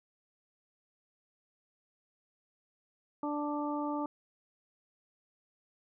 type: harmonic tone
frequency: 294.1 Hz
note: D4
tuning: 3 cents sharp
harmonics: 1 / 2 / 3 / 4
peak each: -34 / -40 / -38 / -41 dBFS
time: 3.23-4.06 s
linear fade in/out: 2 ms
effects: none